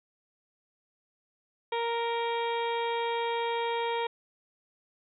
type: harmonic tone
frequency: 466.2 Hz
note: A#4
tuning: in tune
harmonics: 1 / 2 / 3 / 4 / 5 / 6 / 7 / 8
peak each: -31 / -31 / -45 / -42 / -40 / -49 / -42 / -45 dBFS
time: 1.72-4.07 s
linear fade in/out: 5 ms
effects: none